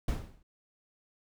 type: noise with exponential decay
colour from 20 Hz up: brown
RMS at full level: -26 dBFS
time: 0.08-0.43 s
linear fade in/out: 5 ms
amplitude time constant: 74 ms
effects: none